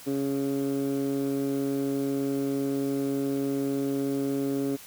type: tone with band-pass filter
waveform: 15% pulse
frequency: 138.2 Hz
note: C#3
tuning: 5 cents flat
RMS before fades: -28 dBFS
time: 0.06-4.77 s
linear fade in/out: 20 ms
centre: 320 Hz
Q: 2.6
effects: white hiss -47 dBFS RMS until 4.86 s